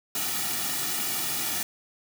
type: noise with comb filter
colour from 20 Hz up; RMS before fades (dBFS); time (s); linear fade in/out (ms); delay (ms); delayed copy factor
white; -29; 0.15-1.63; 2; 1.9; -0.75
effects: none